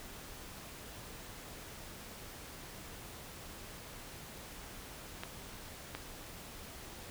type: clicks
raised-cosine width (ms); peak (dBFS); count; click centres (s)
0.3; -23; 2; 5.235 / 5.95
effects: pink hiss -49 dBFS RMS until 7.1 s